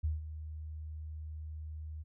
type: tone with ADSR envelope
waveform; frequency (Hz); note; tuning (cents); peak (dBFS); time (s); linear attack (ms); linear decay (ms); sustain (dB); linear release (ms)
sine; 77.5; D#2; -6; -28; 0.03-2.04; 16; 160; -12; 27
effects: none